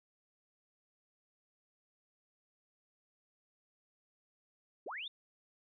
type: linear sweep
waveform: sine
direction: up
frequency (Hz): 277.2 to 3729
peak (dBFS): -40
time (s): 4.86-5.08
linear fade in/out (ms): 5
effects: none